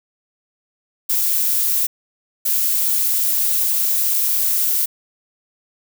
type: noise bursts at uneven times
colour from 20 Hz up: violet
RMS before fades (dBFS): -18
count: 2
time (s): 1.09-1.87 / 2.45-4.86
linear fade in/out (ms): 10
effects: none